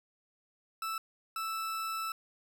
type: tone bursts at uneven times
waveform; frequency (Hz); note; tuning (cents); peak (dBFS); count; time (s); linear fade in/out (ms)
40% pulse; 1318.5; E6; 0; -33; 2; 0.82-0.98 / 1.36-2.12; 2
effects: none